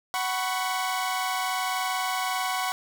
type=chord; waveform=sawtooth; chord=F# suspended fourth; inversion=none; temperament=equal with one note detuned; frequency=746.4 / 987.8 / 1108.7 Hz; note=F#5 / B5 / C#6; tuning=+15 / 0 / 0 cents; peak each=-25 / -29 / -27 dBFS; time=0.14-2.72 s; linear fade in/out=0 ms; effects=none